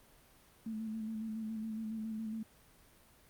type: tone with vibrato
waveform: sine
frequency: 220 Hz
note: A3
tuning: in tune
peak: -37 dBFS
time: 0.66-2.43 s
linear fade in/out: 5 ms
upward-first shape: square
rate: 7.2 Hz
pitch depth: 26 cents each way
effects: pink hiss -63 dBFS RMS until 3.29 s + Opus 32 kbps